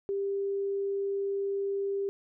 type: tone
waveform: sine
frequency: 396.3 Hz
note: G4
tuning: 19 cents sharp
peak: -28 dBFS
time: 0.09-2.09 s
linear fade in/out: 0 ms
effects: none